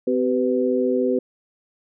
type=tone cluster; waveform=sine; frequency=255.3 / 384.6 / 498.3 Hz; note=C4 / G4 / B4; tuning=-42 / -33 / +15 cents; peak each=-22 dBFS; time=0.07-1.19 s; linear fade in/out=5 ms; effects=none